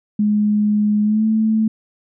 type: tone with pitch glide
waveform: sine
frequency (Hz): 209.5 to 219.3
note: G#3 to A3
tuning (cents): +15 to -6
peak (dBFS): -13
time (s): 0.19-1.68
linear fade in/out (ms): 5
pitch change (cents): +79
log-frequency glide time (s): 1.03-1.25
effects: none